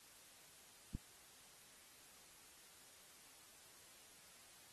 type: click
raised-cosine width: 5 ms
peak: -29 dBFS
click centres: 0.95 s
effects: white hiss -63 dBFS RMS until 4.72 s + AAC 32 kbps